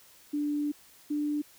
sine tone pair in turn, 293.7 / 295.7 Hz, D4 / D4, 0 / +12 cents, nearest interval unison, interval 12 cents, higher second, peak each -27 dBFS, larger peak neither, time 0.33-0.72 / 1.1-1.42 s, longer first, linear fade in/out 10 ms, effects white hiss -57 dBFS RMS until 1.58 s

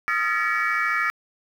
sine tone cluster, 1250 / 1363 / 1718 / 1910 / 2271 Hz, D#6 / F6 / A6 / A#6 / C#7, +8 / -43 / -42 / +42 / +41 cents, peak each -26 dBFS, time 0.08-1.1 s, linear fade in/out 0 ms, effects tanh soft clip ceiling -14 dBFS + 8-bit

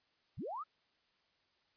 sine linear sweep, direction up, 55 to 1341 Hz, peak -39 dBFS, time 0.37-0.64 s, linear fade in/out 20 ms, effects white hiss -75 dBFS RMS until 1.76 s + resampled to 11025 Hz

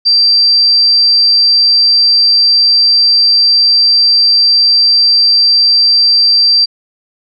sine tone, 4699 Hz, D8, in tune, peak -5 dBFS, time 0.05-6.66 s, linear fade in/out 20 ms, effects none

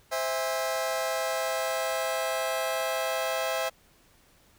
sawtooth chord, C augmented, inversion none, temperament just, 523.3 / 654.1 / 817.6 Hz, C5 / E5 / G#5, 0 / -14 / -27 cents, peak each -28 / -26 / -31 dBFS, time 0.11-3.7 s, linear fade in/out 20 ms, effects pink hiss -61 dBFS RMS until 4.58 s

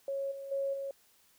sine tone with level steps, 550 Hz, C#5, 14 cents flat, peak -32 / -40 / -30 / -35 dBFS, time 0.08-0.91 s, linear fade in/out 2 ms, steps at 0.31 / 0.51 / 0.73 s, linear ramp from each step 10 ms, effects white hiss -66 dBFS RMS until 1.38 s

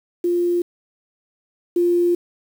sine tone pair in turn, 349.2 / 349.2 Hz, F4 / F4, 0 / 0 cents, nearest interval unison, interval 0 cents, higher neither, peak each -16 / -14 dBFS, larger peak second, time 0.24-0.62 / 1.76-2.15 s, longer second, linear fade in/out 5 ms, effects 7-bit

